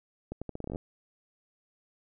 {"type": "accelerating click train", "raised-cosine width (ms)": 2, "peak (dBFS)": -23, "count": 12, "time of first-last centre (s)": [0.32, 0.759], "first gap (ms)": 96, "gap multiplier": 0.8, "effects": []}